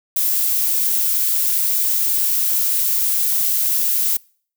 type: noise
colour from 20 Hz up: violet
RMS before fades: -18 dBFS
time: 0.16-4.17 s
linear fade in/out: 5 ms
effects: noise-tail reverb RT60 0.5 s tail -26 dB re dry